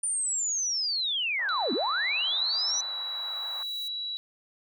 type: linear two-way sweep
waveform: sine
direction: down then up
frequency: 9290 to 220 to 6040 Hz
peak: -26 dBFS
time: 0.03-2.81 s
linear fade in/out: 5 ms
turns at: 1.73 s
type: band-pass noise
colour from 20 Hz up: white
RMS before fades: -46 dBFS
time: 1.39-3.63 s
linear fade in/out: 2 ms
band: 710 to 1400 Hz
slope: 24 dB/octave
type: tone with pitch glide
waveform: sine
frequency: 3956 to 3915 Hz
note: B7 to B7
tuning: +2 to -16 cents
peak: -31 dBFS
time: 1.49-4.17 s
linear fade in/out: 0 ms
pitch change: -18 cents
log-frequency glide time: 2.88-2.93 s
type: noise with exponential growth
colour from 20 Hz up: violet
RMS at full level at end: -44 dBFS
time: 2.31-3.88 s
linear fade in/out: 2 ms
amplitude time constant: 340 ms
effects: none